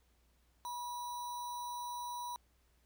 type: tone with sample-and-hold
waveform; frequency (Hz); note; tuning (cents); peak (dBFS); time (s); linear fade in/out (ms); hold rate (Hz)
sine; 970; B5; -31; -39; 0.65-2.36; 0; 4900
effects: added 60 Hz sine -70 dBFS peak until 2.85 s + pink hiss -75 dBFS RMS until 2.85 s